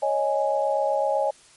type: chord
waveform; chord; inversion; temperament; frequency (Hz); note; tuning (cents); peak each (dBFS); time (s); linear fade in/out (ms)
sine; C# suspended second; none; equal; 554.4 / 622.3 / 830.6; C#5 / D#5 / G#5; 0 / 0 / 0; -24 / -25 / -25; 0.02-1.31; 10
effects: white hiss -53 dBFS RMS until 1.56 s + MP3 48 kbps